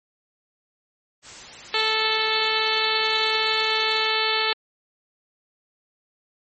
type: noise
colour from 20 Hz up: white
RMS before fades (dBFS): -40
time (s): 1.22-4.12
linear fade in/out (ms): 50
type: harmonic tone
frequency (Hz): 438.8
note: A4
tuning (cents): -5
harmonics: 1 / 2 / 3 / 4 / 5 / 6 / 7 / 8 / 9 / 10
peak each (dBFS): -29 / -29 / -29 / -29 / -29 / -29 / -29 / -29 / -29 / -29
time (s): 1.74-4.53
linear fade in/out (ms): 2
effects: MP3 32 kbps